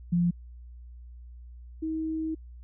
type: tone pair in turn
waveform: sine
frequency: 173.8 / 317.8 Hz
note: F3 / D#4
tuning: -8 / +37 cents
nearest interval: minor seventh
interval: 1045 cents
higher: second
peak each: -21 / -28 dBFS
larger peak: first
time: 0.12-0.31 / 1.82-2.35 s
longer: second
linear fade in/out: 10 ms
effects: added 60 Hz sine -43 dBFS peak until 2.63 s